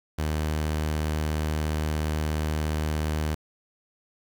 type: tone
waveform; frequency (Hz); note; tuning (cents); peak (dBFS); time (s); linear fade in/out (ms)
sawtooth; 77; D#2; -17; -21; 0.18-3.35; 10
effects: 8-bit